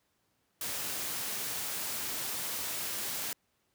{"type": "noise", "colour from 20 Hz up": "white", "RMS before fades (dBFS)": -36, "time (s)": [0.61, 3.33], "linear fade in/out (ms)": 2, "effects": ["pink hiss -75 dBFS RMS until 3.74 s", "high-pass 80 Hz 12 dB/octave"]}